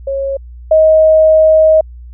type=tone pair in turn; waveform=sine; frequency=547 / 629.9 Hz; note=C#5 / D#5; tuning=-23 / +21 cents; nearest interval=major second; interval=244 cents; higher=second; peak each=-14 / -4 dBFS; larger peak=second; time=0.07-0.37 / 0.71-1.81 s; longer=second; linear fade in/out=5 ms; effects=added 60 Hz sine -29 dBFS peak until 2.13 s